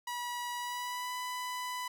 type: tone with pitch glide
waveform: sawtooth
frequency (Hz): 970 to 996.7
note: B5 to B5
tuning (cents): -31 to +16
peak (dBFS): -32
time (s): 0.07-1.88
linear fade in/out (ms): 5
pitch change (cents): +47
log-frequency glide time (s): 0.56-1.15
effects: none